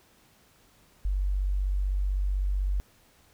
sine tone, 47.93 Hz, G1, 38 cents flat, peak -24 dBFS, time 1.05-2.8 s, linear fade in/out 0 ms, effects pink hiss -61 dBFS RMS until 3.33 s

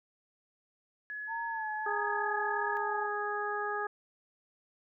sine tone, 1696 Hz, G#6, 36 cents sharp, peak -37 dBFS, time 1.1-2.77 s, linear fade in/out 0 ms
sine tone with vibrato, 891 Hz, A5, 22 cents sharp, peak -35 dBFS, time 1.27-3.09 s, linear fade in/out 50 ms, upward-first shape sine, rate 1.6 Hz, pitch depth 67 cents each way
harmonic tone, 414.8 Hz, G#4, 2 cents flat, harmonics 1 / 2 / 3 / 4, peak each -37 / -37 / -37 / -37 dBFS, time 1.86-3.87 s, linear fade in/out 5 ms
effects none

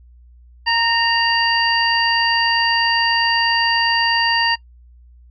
harmonic tone with a mistuned harmonic, 932.3 Hz, A#5, in tune, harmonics 1 / 2 / 3 / 5, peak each -19 / -19 / -21 / -20 dBFS, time 0.66-4.56 s, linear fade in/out 20 ms, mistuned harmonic 2, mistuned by -23 cents, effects noise-tail reverb RT60 0.1 s tail -22 dB re dry + added 60 Hz sine -43 dBFS peak until 5.3 s

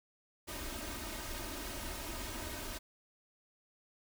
pink noise with comb filter, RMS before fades -42 dBFS, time 0.47-2.79 s, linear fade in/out 20 ms, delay 3.2 ms, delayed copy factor +0.75, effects none

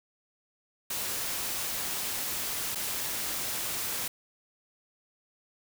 white noise with dropouts, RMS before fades -33 dBFS, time 0.9-4.08 s, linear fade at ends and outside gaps 5 ms, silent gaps 2.749-2.755 s, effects none

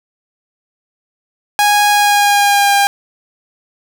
sawtooth tone with pitch glide, 826 to 802.9 Hz, G#5 to G5, -10 to +41 cents, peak -5 dBFS, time 1.59-2.87 s, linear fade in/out 0 ms, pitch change -49 cents, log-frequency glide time 1.92-2.75 s, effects none

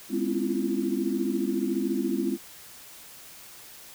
sine tone cluster, 205.6 / 251 / 272.4 / 330.2 / 344.4 Hz, G#3 / B3 / C#4 / E4 / F4, -17 / +28 / -30 / +3 / -24 cents, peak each -31 dBFS, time 0.09-2.38 s, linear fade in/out 50 ms, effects white hiss -47 dBFS RMS until 3.94 s

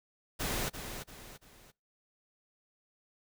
pink noise with echo, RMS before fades -34 dBFS, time 0.39-0.7 s, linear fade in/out 20 ms, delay 340 ms, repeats 3, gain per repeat -8 dB, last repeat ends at 1.72 s, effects noise-tail reverb RT60 0.3 s tail -26 dB re dry

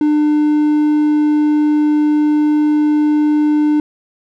triangle tone, 300.1 Hz, D4, 38 cents sharp, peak -8 dBFS, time 0.01-3.8 s, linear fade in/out 2 ms, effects none

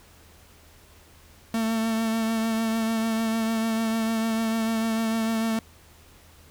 45% pulse tone with vibrato, 224.3 Hz, A3, 34 cents sharp, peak -23 dBFS, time 1.54-5.59 s, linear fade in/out 2 ms, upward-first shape triangle, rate 6.7 Hz, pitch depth 27 cents each way, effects added 80 Hz sine -55 dBFS peak until 6.5 s + pink hiss -54 dBFS RMS until 6.5 s

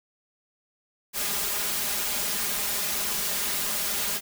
white noise with comb filter, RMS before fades -28 dBFS, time 1.13-4.21 s, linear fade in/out 50 ms, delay 4.9 ms, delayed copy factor +0.9, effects none

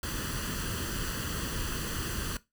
pink noise with comb filter, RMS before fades -34 dBFS, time 0.03-2.37 s, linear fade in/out 2 ms, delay 0.66 ms, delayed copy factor +0.7, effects noise-tail reverb RT60 0.2 s tail -18 dB re dry

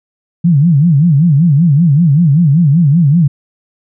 sine tone with vibrato, 155.56 Hz, D#3, in tune, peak -5 dBFS, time 0.44-3.28 s, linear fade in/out 10 ms, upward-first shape sine, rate 5.2 Hz, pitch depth 230 cents each way, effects none

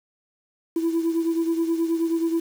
sine beating tone pair, 329.6 / 339 Hz, E4 / E4, 0 / +49 cents, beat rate 9.4 Hz, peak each -20 / -26 dBFS, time 0.76-2.4 s, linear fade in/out 5 ms, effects tanh soft clip ceiling -16 dBFS + 7-bit

